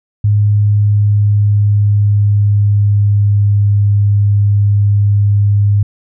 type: tone with pitch glide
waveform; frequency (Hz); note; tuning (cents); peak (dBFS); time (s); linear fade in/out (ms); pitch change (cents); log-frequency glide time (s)
sine; 103.83 to 102.05; G#2 to G#2; 0 to -30; -7; 0.24-5.83; 5; -30; 0.39-3.69
effects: none